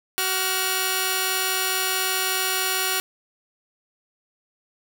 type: tone pair together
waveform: 5% pulse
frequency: 376.9 / 1423 Hz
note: F#4 / F6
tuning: +32 / +32 cents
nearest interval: octave + major seventh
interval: 2300 cents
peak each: -13 dBFS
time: 0.18-3 s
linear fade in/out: 0 ms
effects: none